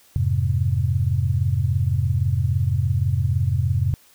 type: chord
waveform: sine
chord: F minor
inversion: none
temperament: just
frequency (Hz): 87.31 / 104.77 / 130.96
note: F2 / Ab2 / C3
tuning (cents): 0 / +16 / +2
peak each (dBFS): -22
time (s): 0.16-3.94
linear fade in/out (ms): 0
effects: white hiss -54 dBFS RMS until 4.14 s